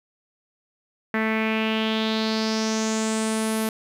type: tone with low-pass filter sweep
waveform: sawtooth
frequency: 220 Hz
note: A3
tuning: in tune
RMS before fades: -24 dBFS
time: 1.14-3.69 s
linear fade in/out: 2 ms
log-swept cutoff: 1900 to 12000 Hz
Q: 4.2
effects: 9-bit